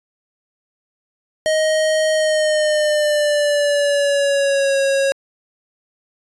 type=tone with pitch glide; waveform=square; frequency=626 to 548.1 Hz; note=D#5 to C#5; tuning=+10 to -20 cents; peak=-15 dBFS; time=1.46-5.12 s; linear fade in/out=0 ms; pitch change=-230 cents; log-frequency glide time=2.13-4.78 s; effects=resampled to 24000 Hz